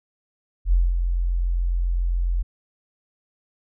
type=tone with ADSR envelope; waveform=sine; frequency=43.65 Hz; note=F1; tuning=in tune; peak=-13 dBFS; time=0.65-2.43 s; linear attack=71 ms; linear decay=210 ms; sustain=-6 dB; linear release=16 ms; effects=none